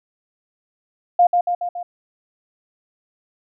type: tone with echo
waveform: sine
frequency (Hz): 705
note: F5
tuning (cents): +16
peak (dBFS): -9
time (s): 1.19-1.27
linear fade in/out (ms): 5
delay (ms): 140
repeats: 4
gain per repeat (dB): -4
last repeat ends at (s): 1.83
effects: none